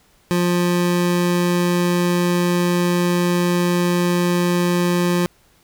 25% pulse tone, 176 Hz, F3, 14 cents sharp, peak -12 dBFS, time 0.31-5.26 s, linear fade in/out 0 ms, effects pink hiss -56 dBFS RMS until 5.63 s

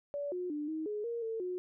sine tone with pitch steps, 574 / 360.2 / 297.1 / 315.2 / 419.6 / 468.1 / 448.8 / 362.8 Hz, D5 / F#4 / D4 / D#4 / G#4 / A#4 / A4 / F#4, -40 / -46 / +20 / +23 / +18 / +7 / +34 / -34 cents, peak -34 dBFS, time 0.14-1.58 s, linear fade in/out 0 ms, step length 180 ms, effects none

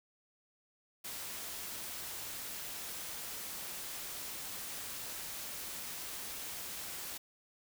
white noise, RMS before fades -43 dBFS, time 1.04-7.18 s, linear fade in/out 10 ms, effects none

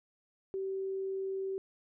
sine tone, 385.1 Hz, G4, 31 cents flat, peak -33 dBFS, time 0.54-1.58 s, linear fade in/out 0 ms, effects none

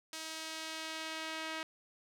sawtooth tone with band-pass filter sweep, 318.7 Hz, D#4, 42 cents sharp, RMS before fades -42 dBFS, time 0.13-1.63 s, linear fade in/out 2 ms, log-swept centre 5600 to 2400 Hz, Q 0.8, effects none

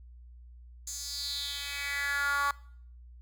10% pulse tone with high-pass filter sweep, 283.5 Hz, C#4, 39 cents sharp, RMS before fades -33 dBFS, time 0.87-2.51 s, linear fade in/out 2 ms, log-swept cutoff 6600 to 1100 Hz, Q 4.3, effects noise-tail reverb RT60 0.6 s tail -22 dB re dry + added 60 Hz sine -48 dBFS peak until 3.21 s

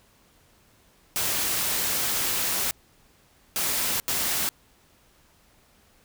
white noise bursts at uneven times, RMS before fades -26 dBFS, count 3, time 1.16-2.71 / 3.56-4 / 4.08-4.49 s, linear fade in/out 0 ms, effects pink hiss -60 dBFS RMS until 6.04 s

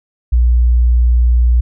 sine tone, 60 Hz, B1, 49 cents flat, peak -7 dBFS, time 0.32-1.61 s, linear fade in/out 10 ms, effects none

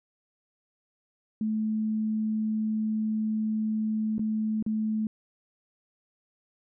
sine tone with dropouts, 217.1 Hz, A3, 23 cents flat, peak -25 dBFS, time 1.41-5.07 s, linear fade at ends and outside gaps 2 ms, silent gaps 4.182-4.193 / 4.626-4.663 s, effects none

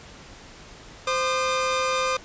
sawtooth tone pair together, 518.8 / 1212 Hz, C5 / D#6, -15 / -46 cents, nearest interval octave + minor third, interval 1469 cents, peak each -21 dBFS, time 1.07-2.17 s, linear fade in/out 5 ms, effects pink hiss -45 dBFS RMS until 2.24 s + resampled to 16000 Hz

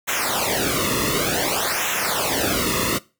pink noise with flanger, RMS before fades -22 dBFS, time 0.07-2.99 s, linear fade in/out 20 ms, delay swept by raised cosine 0.21 to 1.31 ms, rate 0.55 Hz, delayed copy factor -1, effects noise-tail reverb RT60 0.3 s tail -21 dB re dry

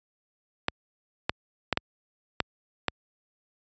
clicks, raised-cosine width 0.3 ms, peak -7 dBFS, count 6, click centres 0.684 / 1.295 / 1.727 / 1.774 / 2.403 / 2.883 s, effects high-pass 60 Hz 12 dB/octave + resampled to 16000 Hz

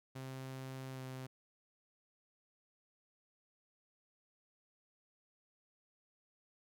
sawtooth tone with pitch glide, 131.9 to 130.31 Hz, C3 to C3, +14 to -7 cents, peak -40 dBFS, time 0.15-1.27 s, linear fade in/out 10 ms, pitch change -21 cents, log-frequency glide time 0.93-1 s, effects none

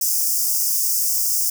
white high-pass noise, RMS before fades -20 dBFS, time 0.01-1.5 s, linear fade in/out 5 ms, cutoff 5000 Hz, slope 96 dB/octave, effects none

